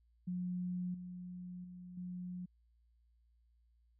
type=tone with level steps; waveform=sine; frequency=179.7 Hz; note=F3; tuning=50 cents sharp; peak=-36 / -44 / -48 / -41 dBFS; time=0.27-2.46 s; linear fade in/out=10 ms; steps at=0.94 / 1.64 / 1.97 s; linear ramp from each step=5 ms; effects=added 58 Hz sine -68 dBFS peak until 3.99 s

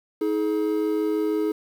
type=tone pair together; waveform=triangle; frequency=317.2 / 423.4 Hz; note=D#4 / G#4; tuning=+33 / +33 cents; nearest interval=perfect fourth; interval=500 cents; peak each=-22 dBFS; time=0.21-1.52 s; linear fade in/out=5 ms; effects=8-bit

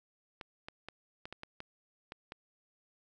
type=clicks; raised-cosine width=0.3 ms; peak=-27 dBFS; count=9; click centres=0.412 / 0.685 / 0.886 / 1.255 / 1.326 / 1.434 / 1.604 / 2.121 / 2.321 s; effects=none

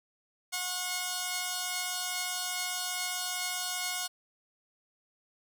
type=tone pair together; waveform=5% pulse; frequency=725 / 1086.3 Hz; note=F#5 / C#6; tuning=-35 / -35 cents; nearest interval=perfect fifth; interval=700 cents; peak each=-22 / -25 dBFS; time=0.52-4.08 s; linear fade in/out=20 ms; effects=none

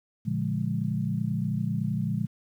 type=chord; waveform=sine; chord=Bb dominant seventh; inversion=none; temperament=equal with one note detuned; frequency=116.54 / 144.56 / 174.61 / 207.7 Hz; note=Bb2 / D3 / F3 / Ab3; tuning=0 / -27 / 0 / 0 cents; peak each=-31 dBFS; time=0.25-2.27 s; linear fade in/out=20 ms; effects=10-bit

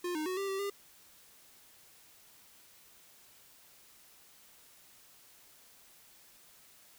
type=tone with pitch steps; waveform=square; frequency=354.3 / 308.3 / 369.9 / 393.7 / 387.5 / 401.2 Hz; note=F4 / D#4 / F#4 / G4 / G4 / G4; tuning=+25 / -16 / 0 / +8 / -20 / +40 cents; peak=-34 dBFS; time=0.04-0.7 s; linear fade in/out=5 ms; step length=110 ms; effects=white hiss -60 dBFS RMS until 6.98 s

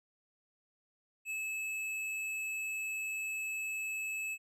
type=tone; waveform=square; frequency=2601 Hz; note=E7; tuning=24 cents flat; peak=-36 dBFS; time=1.25-4.38 s; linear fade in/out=50 ms; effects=low-pass 12000 Hz 12 dB/octave

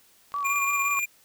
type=click train; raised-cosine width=0.2 ms; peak=-31 dBFS; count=32; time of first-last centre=0.32-0.992 s; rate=46.1 Hz
type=tone with vibrato; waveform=sine; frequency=1128 Hz; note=C#6; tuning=30 cents sharp; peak=-26 dBFS; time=0.34-0.99 s; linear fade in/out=0 ms; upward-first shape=sine; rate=5.8 Hz; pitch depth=37 cents each way
type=tone with tremolo; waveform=square; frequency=2400 Hz; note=D7; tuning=37 cents sharp; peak=-24 dBFS; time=0.44-1.06 s; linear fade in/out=20 ms; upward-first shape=square; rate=17 Hz; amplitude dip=35%
effects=white hiss -59 dBFS RMS until 1.24 s

